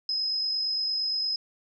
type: tone with amplitude modulation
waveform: sine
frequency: 5090 Hz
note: D#8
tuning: 39 cents sharp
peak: -24 dBFS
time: 0.09-1.36 s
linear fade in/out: 2 ms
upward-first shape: sine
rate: 48.7 Hz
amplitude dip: 30%
effects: none